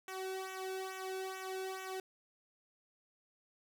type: tone with flanger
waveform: sawtooth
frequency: 378.4 Hz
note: F#4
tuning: 39 cents sharp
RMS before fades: -42 dBFS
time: 0.08-2 s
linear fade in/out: 2 ms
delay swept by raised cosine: 0.21 to 1.02 ms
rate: 2.3 Hz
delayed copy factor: -0.85
effects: none